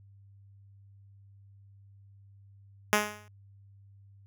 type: tone with exponential decay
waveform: 5% pulse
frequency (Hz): 209.6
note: G#3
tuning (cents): +16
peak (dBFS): -8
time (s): 2.93-3.28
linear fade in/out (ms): 0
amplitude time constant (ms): 75
effects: added 99 Hz sine -53 dBFS peak until 4.26 s